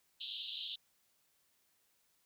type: band-pass noise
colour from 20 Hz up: white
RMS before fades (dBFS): -44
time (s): 0.2-0.76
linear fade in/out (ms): 10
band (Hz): 2900 to 4000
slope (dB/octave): 96
effects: white hiss -75 dBFS RMS until 2.25 s